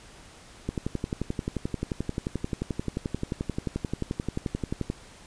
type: click train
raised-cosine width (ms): 3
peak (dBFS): -15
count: 49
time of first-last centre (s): 0.69-4.901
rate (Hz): 11.4
effects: pink hiss -50 dBFS RMS until 5.26 s + resampled to 22050 Hz